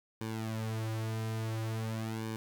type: tone with flanger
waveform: sawtooth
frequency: 111.1 Hz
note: A2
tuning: 17 cents sharp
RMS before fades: -36 dBFS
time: 0.21-2.36 s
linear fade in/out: 0 ms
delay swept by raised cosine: 1.5 to 5.5 ms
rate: 0.48 Hz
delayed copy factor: -0.95
effects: none